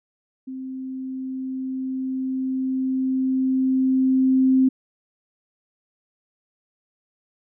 sine tone with level ramp, 261.6 Hz, C4, in tune, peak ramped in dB -30 to -13 dBFS, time 0.47-4.69 s, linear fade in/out 10 ms, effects none

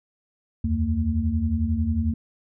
sine tone cluster, 77.1 / 88.2 / 226.8 Hz, D#2 / F2 / A#3, -15 / +18 / -47 cents, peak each -25 dBFS, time 0.64-2.14 s, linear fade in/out 5 ms, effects none

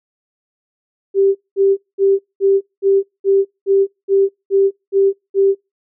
sine tone bursts, 392 Hz, G4, in tune, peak -9 dBFS, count 11, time 1.14-5.55 s, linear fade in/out 50 ms, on 210 ms, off 210 ms, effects noise-tail reverb RT60 0.2 s tail -22 dB re dry

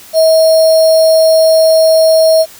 sine tone with sample-and-hold, 642 Hz, E5, 46 cents flat, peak -4 dBFS, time 0.13-2.46 s, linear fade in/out 50 ms, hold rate 4900 Hz, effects white hiss -36 dBFS RMS until 2.59 s

